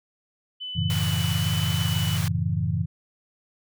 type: tone with vibrato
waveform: sine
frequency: 2986 Hz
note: F#7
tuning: 15 cents sharp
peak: -31 dBFS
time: 0.6-2.18 s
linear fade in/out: 20 ms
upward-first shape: square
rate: 1.2 Hz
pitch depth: 9 cents each way
type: chord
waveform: sine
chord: F# minor seventh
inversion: none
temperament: equal with one note detuned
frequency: 92.5 / 110.51 / 138.59 / 164.81 Hz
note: F#2 / A2 / C#3 / E3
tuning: 0 / +8 / 0 / 0 cents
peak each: -27 / -28 / -29 / -27 dBFS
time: 0.75-2.86 s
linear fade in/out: 20 ms
type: high-pass noise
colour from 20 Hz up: pink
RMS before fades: -34 dBFS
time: 0.9-2.28 s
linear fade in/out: 0 ms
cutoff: 940 Hz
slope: 12 dB/octave
effects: none